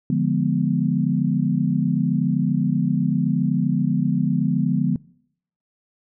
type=chord; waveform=sine; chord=D diminished seventh; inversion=none; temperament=equal; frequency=146.83 / 174.61 / 207.7 / 246.9 Hz; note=D3 / F3 / Ab3 / Cb4; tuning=0 / 0 / 0 / 0 cents; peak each=-23 / -22 / -24 / -23 dBFS; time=0.1-4.96 s; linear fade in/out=2 ms; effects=noise-tail reverb RT60 0.7 s tail -24 dB re dry